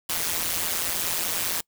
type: noise with amplitude modulation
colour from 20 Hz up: white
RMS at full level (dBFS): -23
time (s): 0.09-1.61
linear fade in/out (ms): 5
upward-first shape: sine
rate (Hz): 170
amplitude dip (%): 95
effects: noise-tail reverb RT60 0.1 s tail -25 dB re dry